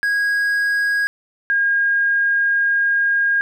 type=tone pair in turn; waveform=triangle / sine; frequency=1646 / 1623.3 Hz; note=G#6 / G#6; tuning=-16 / -40 cents; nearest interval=unison; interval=24 cents; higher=first; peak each=-14 dBFS; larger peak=neither; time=0.03-1.07 / 1.5-3.41 s; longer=second; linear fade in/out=0 ms; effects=none